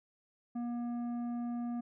triangle tone with tanh clipping, 239 Hz, A#3, 43 cents sharp, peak -36 dBFS, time 0.55-1.81 s, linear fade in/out 10 ms, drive 13 dB, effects none

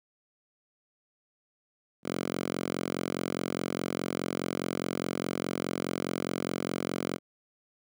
5% pulse tone with high-pass filter, 44.83 Hz, F1, 46 cents sharp, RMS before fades -33 dBFS, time 2.03-7.19 s, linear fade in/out 50 ms, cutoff 200 Hz, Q 1.2, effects none

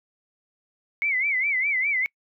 sine tone with vibrato, 2162 Hz, C#7, 44 cents flat, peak -21 dBFS, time 1.02-2.06 s, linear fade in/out 0 ms, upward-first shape sine, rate 4.9 Hz, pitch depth 140 cents each way, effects noise-tail reverb RT60 0.1 s tail -26 dB re dry

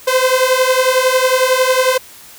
sawtooth beating tone pair, 509 / 520 Hz, C5 / C5, -48 / -11 cents, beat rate 11 Hz, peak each -10 dBFS, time 0.07-1.98 s, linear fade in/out 10 ms, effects white hiss -39 dBFS RMS until 2.38 s

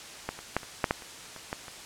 clicks, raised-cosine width 0.5 ms, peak -15 / -27 / -10 / -27 / -8 / -9 / -29 / -27 / -16 / -27 dBFS, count 10, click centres 0.29 / 0.39 / 0.566 / 0.632 / 0.842 / 0.909 / 1.022 / 1.363 / 1.529 / 1.682 s, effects white hiss -44 dBFS RMS until 1.85 s + low-pass 8000 Hz 12 dB/octave

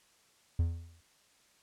triangle tone with exponential decay, 83.8 Hz, E2, 29 cents sharp, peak -21 dBFS, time 0.59-1.01 s, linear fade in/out 5 ms, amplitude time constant 90 ms, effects white hiss -66 dBFS RMS until 1.62 s + low-pass 9000 Hz 12 dB/octave

